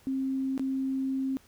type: tone with dropouts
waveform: sine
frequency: 266.3 Hz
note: C4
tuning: 31 cents sharp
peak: -27 dBFS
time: 0.07-1.37 s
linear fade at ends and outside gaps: 0 ms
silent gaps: 0.578-0.595 s
effects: pink hiss -60 dBFS RMS until 1.47 s